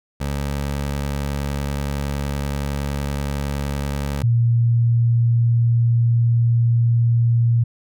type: tone pair in turn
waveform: 20% pulse / sine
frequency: 70.7 / 117.33 Hz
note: C#2 / A#2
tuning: +35 / +12 cents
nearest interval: major sixth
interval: 877 cents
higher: second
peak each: -17 / -13 dBFS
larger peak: second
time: 0.2-4.23 / 4.23-7.64 s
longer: first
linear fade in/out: 10 ms
effects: none